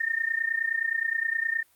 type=tone with amplitude modulation; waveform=sine; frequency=1820 Hz; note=A#6; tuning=42 cents flat; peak=-21 dBFS; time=0-1.63 s; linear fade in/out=10 ms; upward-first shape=sine; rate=29.6 Hz; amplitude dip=85%; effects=white hiss -63 dBFS RMS until 1.75 s + Opus 48 kbps